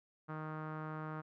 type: tone with low-pass filter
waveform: sawtooth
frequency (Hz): 155.56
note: D#3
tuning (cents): 0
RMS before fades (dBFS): -43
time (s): 0.28-1.22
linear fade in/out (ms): 20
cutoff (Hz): 1300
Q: 3.4
effects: none